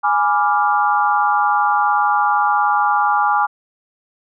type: chord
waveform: sine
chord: G# diminished seventh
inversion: none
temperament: equal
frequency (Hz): 830.6 / 987.8 / 1174.7 / 1396.9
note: G#5 / B5 / D6 / F6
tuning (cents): 0 / 0 / 0 / 0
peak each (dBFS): -16 / -22 / -18 / -21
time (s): 0.03-3.47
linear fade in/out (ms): 20
effects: none